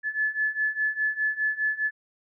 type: beating tone pair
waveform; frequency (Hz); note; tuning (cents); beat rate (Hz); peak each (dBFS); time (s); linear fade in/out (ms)
sine; 1724 / 1728.9; A6 / A6; -36 / -31; 4.9; -28 / -26; 0.03-1.91; 50
effects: none